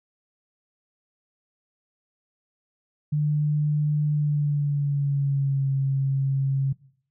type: tone with pitch glide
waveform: sine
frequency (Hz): 149.3 to 136.12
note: D3 to C#3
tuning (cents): +29 to -31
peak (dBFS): -20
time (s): 3.12-6.73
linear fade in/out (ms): 10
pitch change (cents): -160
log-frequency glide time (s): 4.1-5.7
effects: noise-tail reverb RT60 0.6 s tail -21 dB re dry